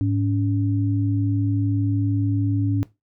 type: tone pair together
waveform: sine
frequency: 105.25 / 282.6 Hz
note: G#2 / C#4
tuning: +24 / +34 cents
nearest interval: octave + perfect fourth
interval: 1710 cents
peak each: -20 / -23 dBFS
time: 0.01-2.83 s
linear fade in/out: 0 ms
effects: noise-tail reverb RT60 0.2 s tail -17 dB re dry